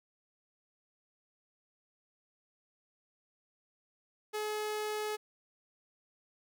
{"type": "tone", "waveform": "sawtooth", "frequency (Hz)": 425, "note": "G#4", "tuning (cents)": 40, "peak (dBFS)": -30, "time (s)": [4.33, 5.17], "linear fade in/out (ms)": 20, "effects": []}